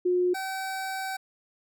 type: tone pair in turn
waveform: sine / 25% pulse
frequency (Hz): 359.8 / 766.6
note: F#4 / G5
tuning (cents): -48 / -39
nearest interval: octave + minor second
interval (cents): 1309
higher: second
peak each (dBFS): -21 / -27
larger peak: first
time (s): 0.05-0.34 / 0.34-1.17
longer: second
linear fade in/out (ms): 10
effects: none